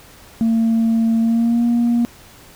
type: tone with pitch glide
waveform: sine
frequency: 226.7 to 236.9 Hz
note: A#3 to A#3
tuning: -48 to +28 cents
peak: -11 dBFS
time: 0.41-2.05 s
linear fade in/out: 0 ms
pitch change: +76 cents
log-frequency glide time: 1.2-1.64 s
effects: tanh soft clip ceiling -11 dBFS + pink hiss -44 dBFS RMS until 2.55 s